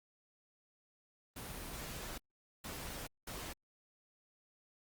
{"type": "noise bursts at uneven times", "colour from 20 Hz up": "pink", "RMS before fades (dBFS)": -45, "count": 3, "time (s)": [[1.36, 2.18], [2.64, 3.07], [3.27, 3.53]], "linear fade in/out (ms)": 5, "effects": ["Opus 24 kbps"]}